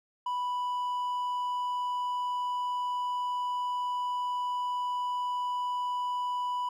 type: tone with hard clipping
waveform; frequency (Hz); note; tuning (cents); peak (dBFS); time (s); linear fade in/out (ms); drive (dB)
sine; 987.8; B5; 0; -30; 0.26-6.69; 5; 3
effects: none